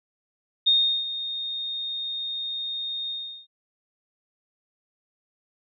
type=tone with ADSR envelope; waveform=sine; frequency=3687 Hz; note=A#7; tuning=20 cents flat; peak=-15 dBFS; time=0.66-3.47 s; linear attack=15 ms; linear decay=370 ms; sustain=-13 dB; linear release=370 ms; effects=none